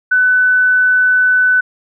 sine tone, 1500 Hz, F#6, 23 cents sharp, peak -8 dBFS, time 0.11-1.61 s, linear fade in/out 10 ms, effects none

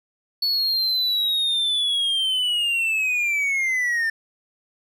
triangle linear sweep, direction down, 4435 to 1781 Hz, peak -18 dBFS, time 0.42-4.1 s, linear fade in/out 5 ms, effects none

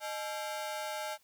sawtooth ring-modulated tone, 736 Hz, F#5, 9 cents flat, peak -29 dBFS, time 0-1.18 s, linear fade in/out 50 ms, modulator 120 Hz, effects white hiss -68 dBFS RMS until 1.23 s

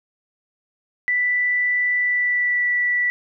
sine tone with pitch glide, 1977 to 1959.9 Hz, B6 to B6, +1 to -14 cents, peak -17 dBFS, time 1.08-3.1 s, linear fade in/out 0 ms, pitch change -15 cents, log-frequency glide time 1.98-2.66 s, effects none

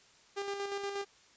sawtooth tone with tremolo, 400 Hz, G4, 35 cents sharp, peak -30 dBFS, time 0.36-1.05 s, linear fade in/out 20 ms, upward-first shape square, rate 8.4 Hz, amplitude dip 40%, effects white hiss -62 dBFS RMS until 1.36 s + resampled to 16000 Hz

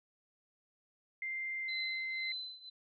sine tone with pitch glide, 2093 to 2074 Hz, C7 to C7, 0 to -16 cents, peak -36 dBFS, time 1.22-2.32 s, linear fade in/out 2 ms, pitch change -16 cents, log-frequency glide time 1.6-1.71 s
sine tone with tremolo, 4036 Hz, B7, 37 cents sharp, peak -37 dBFS, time 1.68-2.7 s, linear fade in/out 10 ms, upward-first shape triangle, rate 1.9 Hz, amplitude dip 90%
effects none

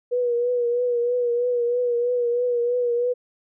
sine tone with vibrato, 484.2 Hz, B4, 34 cents flat, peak -19 dBFS, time 0.11-3.14 s, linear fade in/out 20 ms, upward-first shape triangle, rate 3.1 Hz, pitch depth 46 cents each way, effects none

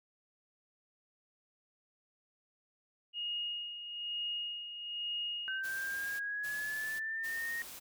sine tone with tremolo, 2864 Hz, F7, 43 cents sharp, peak -34 dBFS, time 3.13-5.62 s, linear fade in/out 50 ms, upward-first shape sine, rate 1.1 Hz, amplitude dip 60%
sine exponential sweep, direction up, 1538 to 1868 Hz, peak -35 dBFS, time 5.48-7.62 s, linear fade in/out 0 ms
white noise bursts, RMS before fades -48 dBFS, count 3, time 5.63-7.8 s, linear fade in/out 20 ms, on 570 ms, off 230 ms
effects none

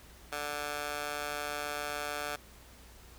15% pulse tone with high-pass filter, 146.83 Hz, D3, in tune, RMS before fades -37 dBFS, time 0.32-2.36 s, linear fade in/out 5 ms, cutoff 860 Hz, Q 1.3, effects added 60 Hz sine -56 dBFS peak until 3.18 s + pink hiss -56 dBFS RMS until 3.18 s

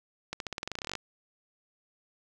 accelerating click train, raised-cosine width 0.2 ms, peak -17 dBFS, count 17, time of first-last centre 0.33-0.953 s, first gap 72 ms, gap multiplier 0.91, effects none

